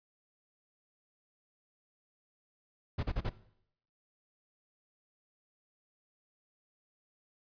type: noise bursts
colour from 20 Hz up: brown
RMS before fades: -32 dBFS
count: 4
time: 2.98-3.296 s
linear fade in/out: 10 ms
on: 52 ms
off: 36 ms
effects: noise-tail reverb RT60 0.7 s tail -17 dB re dry + resampled to 11025 Hz